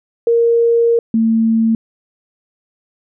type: tone pair in turn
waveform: sine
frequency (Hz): 466.2 / 225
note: A#4 / A3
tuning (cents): 0 / +39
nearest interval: octave + minor second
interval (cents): 1261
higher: first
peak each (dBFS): -9 / -10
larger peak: first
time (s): 0.27-0.99 / 1.14-1.75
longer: first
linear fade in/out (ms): 2
effects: none